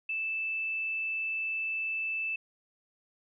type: tone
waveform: sine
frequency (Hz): 2637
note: E7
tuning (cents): 0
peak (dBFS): -30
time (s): 0.09-2.36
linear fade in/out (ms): 5
effects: none